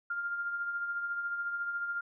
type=tone with tremolo; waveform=sine; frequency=1400 Hz; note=F6; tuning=4 cents sharp; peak=-30 dBFS; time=0.1-2.01 s; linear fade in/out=5 ms; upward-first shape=triangle; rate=14 Hz; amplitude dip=50%; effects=none